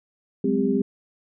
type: tone cluster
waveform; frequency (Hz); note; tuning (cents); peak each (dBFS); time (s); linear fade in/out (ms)
sine; 188.7 / 207.7 / 259.1 / 399.9; F#3 / G#3 / C4 / G4; +34 / 0 / -17 / +35; -27 / -25 / -23 / -24; 0.44-0.82; 5
effects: none